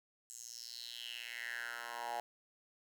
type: tone with high-pass filter sweep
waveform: 10% pulse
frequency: 118.7 Hz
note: A#2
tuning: 32 cents sharp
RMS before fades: -45 dBFS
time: 0.3-2.2 s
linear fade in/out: 0 ms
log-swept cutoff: 7600 to 770 Hz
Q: 5
effects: 11-bit